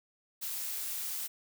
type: noise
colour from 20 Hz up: blue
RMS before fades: -37 dBFS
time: 0.41-1.28 s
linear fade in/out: 20 ms
effects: none